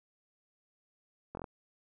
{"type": "slowing click train", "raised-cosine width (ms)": 1, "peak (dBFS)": -27, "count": 5, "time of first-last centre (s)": [1.35, 1.442], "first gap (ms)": 22, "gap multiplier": 1.03, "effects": []}